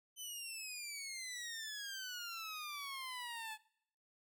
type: exponential sweep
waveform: 15% pulse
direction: down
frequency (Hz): 3069 to 855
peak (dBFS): -37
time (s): 0.16-3.58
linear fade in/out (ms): 50
effects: noise-tail reverb RT60 0.7 s tail -22 dB re dry